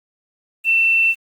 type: tone with quantisation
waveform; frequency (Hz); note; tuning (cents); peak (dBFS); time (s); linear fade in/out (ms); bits
sine; 2686; E7; +32; -12; 0.64-1.15; 50; 7
effects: Opus 32 kbps